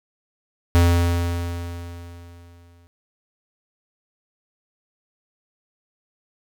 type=tone with exponential decay; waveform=square; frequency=86.1 Hz; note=F2; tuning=24 cents flat; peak=-12 dBFS; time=0.75-2.87 s; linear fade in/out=0 ms; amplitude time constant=460 ms; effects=none